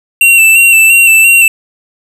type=tone with vibrato; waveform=square; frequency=2700 Hz; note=E7; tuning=41 cents sharp; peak=-3 dBFS; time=0.21-1.48 s; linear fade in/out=2 ms; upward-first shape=square; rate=2.9 Hz; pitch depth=30 cents each way; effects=none